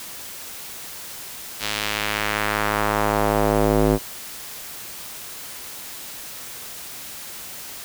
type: tone with band-pass filter sweep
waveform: square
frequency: 52.6 Hz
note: G#1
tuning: 23 cents sharp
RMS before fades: -21 dBFS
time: 1.59-3.99 s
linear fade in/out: 50 ms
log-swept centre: 4000 to 380 Hz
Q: 1.1
effects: white hiss -36 dBFS RMS until 7.84 s